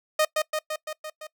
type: tone with echo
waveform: sawtooth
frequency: 618 Hz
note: D#5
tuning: 12 cents flat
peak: -15 dBFS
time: 0.19-0.25 s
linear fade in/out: 5 ms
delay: 170 ms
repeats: 6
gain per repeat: -3 dB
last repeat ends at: 1.27 s
effects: noise-tail reverb RT60 0.1 s tail -22 dB re dry